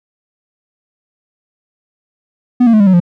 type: tone with pitch steps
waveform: triangle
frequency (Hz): 246.9 / 230.4 / 214.9 / 200.5 / 187.12 / 174.58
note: B3 / A#3 / A3 / G3 / F#3 / F3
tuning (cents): 0 / -20 / -41 / +39 / +20 / 0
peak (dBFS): -3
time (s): 2.6-3.002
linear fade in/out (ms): 10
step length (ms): 67
effects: none